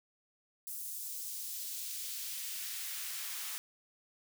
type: noise with high-pass filter sweep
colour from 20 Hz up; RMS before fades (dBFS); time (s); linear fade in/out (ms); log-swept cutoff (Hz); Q
white; -41; 0.67-3.58; 0; 8800 to 1100; 0.77
effects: none